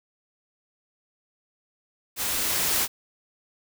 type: noise with level ramp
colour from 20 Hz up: white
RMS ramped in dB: -28 to -23 dBFS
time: 2.16-2.88 s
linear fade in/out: 50 ms
effects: none